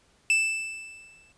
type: tone with exponential decay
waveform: 45% pulse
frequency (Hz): 2643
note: E7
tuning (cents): +4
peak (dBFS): -18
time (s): 0.3-1.32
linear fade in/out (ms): 1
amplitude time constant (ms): 220
effects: pink hiss -63 dBFS RMS until 1.37 s + resampled to 22050 Hz